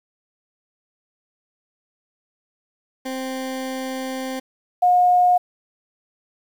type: tone pair in turn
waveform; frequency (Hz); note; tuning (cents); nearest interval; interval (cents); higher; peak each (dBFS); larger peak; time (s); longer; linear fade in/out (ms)
20% pulse / sine; 261.6 / 718.9; C4 / F5; 0 / +50; octave + tritone; 1750; second; -21 / -12; second; 3.05-4.4 / 4.82-5.38; first; 10
effects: 8-bit